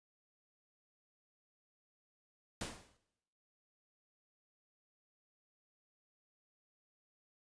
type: noise with exponential decay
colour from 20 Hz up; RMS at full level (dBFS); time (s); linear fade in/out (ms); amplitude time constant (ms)
pink; -38; 2.61-2.97; 2; 78
effects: noise-tail reverb RT60 0.9 s tail -19 dB re dry + resampled to 22050 Hz